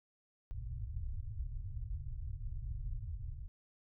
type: low-pass noise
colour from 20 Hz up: pink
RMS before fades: -41 dBFS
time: 0.51-3.48 s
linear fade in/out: 0 ms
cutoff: 130 Hz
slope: 96 dB/octave
effects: none